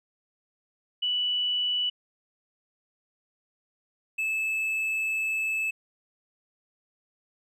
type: tone pair in turn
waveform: sine / triangle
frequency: 2960 / 2613 Hz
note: F#7 / E7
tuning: 0 / -16 cents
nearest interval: major second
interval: 216 cents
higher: first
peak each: -24 dBFS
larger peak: neither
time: 1.02-1.9 / 4.18-5.71 s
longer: second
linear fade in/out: 10 ms
effects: none